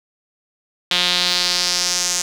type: tone with band-pass filter sweep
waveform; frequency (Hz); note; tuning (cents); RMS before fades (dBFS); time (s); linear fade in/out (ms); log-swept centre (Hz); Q
sawtooth; 178.3; F3; +36; -19; 0.91-2.22; 2; 3500 to 6600; 3.1
effects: 7-bit